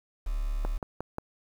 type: tone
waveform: sine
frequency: 35.99 Hz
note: D1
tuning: 34 cents flat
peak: -27 dBFS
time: 0.26-0.78 s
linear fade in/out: 10 ms
type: click train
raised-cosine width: 1 ms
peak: -19 dBFS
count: 4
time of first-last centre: 0.65-1.184 s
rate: 5.62 Hz
effects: 8-bit